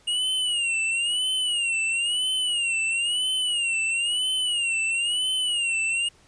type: tone with vibrato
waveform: square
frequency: 2850 Hz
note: F7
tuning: 34 cents sharp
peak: -23 dBFS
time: 0.07-6.09 s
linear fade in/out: 10 ms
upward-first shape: sine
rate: 1 Hz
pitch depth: 120 cents each way
effects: pink hiss -57 dBFS RMS until 6.27 s + resampled to 22050 Hz